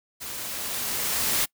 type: noise with level ramp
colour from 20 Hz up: white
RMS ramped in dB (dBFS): -36 to -23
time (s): 0.2-1.46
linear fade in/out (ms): 20
effects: noise-tail reverb RT60 0.1 s tail -24 dB re dry